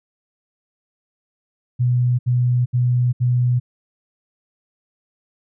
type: tone bursts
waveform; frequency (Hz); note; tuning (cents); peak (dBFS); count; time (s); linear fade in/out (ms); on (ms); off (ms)
sine; 123.47; B2; 0; -14; 4; 1.79-3.6; 20; 400; 70
effects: none